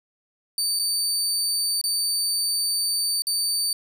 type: tone with dropouts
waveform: 25% pulse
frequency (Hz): 4591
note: D8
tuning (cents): -40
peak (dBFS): -17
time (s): 0.58-3.73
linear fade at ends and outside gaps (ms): 2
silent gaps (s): 0.791-0.795 / 1.814-1.839 / 3.221-3.269
effects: none